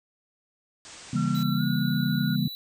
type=low-pass noise; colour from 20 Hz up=white; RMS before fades=-46 dBFS; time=0.85-1.43 s; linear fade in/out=0 ms; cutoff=8600 Hz; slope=96 dB/octave
type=chord; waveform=sine; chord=C# diminished seventh; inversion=none; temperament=just; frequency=138.59 / 166.31 / 199.57 / 239.5 Hz; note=C#3 / E3 / G3 / Bb3; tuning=0 / +16 / +31 / +47 cents; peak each=-28 dBFS; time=1.13-2.48 s; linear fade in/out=5 ms
type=tone with pitch glide; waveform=sine; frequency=1361 to 1441.9 Hz; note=F6 to F#6; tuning=-45 to -45 cents; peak=-35 dBFS; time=1.16-2.36 s; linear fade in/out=10 ms; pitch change=+100 cents; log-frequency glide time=1.56-1.62 s
type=tone; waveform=square; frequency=3951 Hz; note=B7; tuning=in tune; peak=-36 dBFS; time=1.35-2.55 s; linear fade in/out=0 ms
effects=none